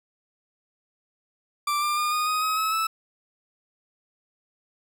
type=tone with pitch steps; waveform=40% pulse; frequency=1174.7 / 1193.2 / 1211.9 / 1231 / 1250.3 / 1270 / 1289.9 / 1310.2 Hz; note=D6 / D6 / D#6 / D#6 / D#6 / D#6 / E6 / E6; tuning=0 / +27 / -46 / -19 / +8 / +35 / -38 / -11 cents; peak=-22 dBFS; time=1.67-2.87 s; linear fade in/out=5 ms; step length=150 ms; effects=none